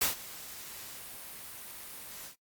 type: noise with ADSR envelope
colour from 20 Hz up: white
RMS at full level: -26 dBFS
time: 0.01-2.36 s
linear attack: 8 ms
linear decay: 130 ms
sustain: -19 dB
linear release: 99 ms
effects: noise-tail reverb RT60 0.1 s tail -18 dB re dry + Opus 48 kbps